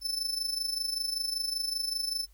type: tone with amplitude modulation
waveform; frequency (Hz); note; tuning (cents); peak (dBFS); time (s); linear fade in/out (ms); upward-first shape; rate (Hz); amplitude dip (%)
40% pulse; 5274; E8; 0; -26; 0.01-2.27; 50; sine; 25.2; 70
effects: added 50 Hz sine -55 dBFS peak until 2.33 s + white hiss -68 dBFS RMS until 2.33 s